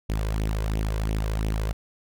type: tone with flanger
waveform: sawtooth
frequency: 53.4 Hz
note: G#1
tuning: 49 cents sharp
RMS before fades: -26 dBFS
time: 0.09-1.73 s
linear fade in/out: 10 ms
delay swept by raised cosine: 0.32 to 2.02 ms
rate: 2.9 Hz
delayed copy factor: +0.6
effects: none